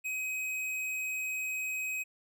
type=tone with hard clipping; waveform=sine; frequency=2528 Hz; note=D#7; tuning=27 cents sharp; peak=-34 dBFS; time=0.04-2.04 s; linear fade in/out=20 ms; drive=12 dB; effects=none